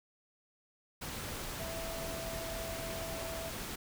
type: tone in noise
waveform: sine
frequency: 659.3 Hz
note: E5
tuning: in tune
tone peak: -42 dBFS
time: 1.59-3.5 s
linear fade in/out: 10 ms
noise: pink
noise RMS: -41 dBFS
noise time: 1.01-3.76 s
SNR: -4 dB
effects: none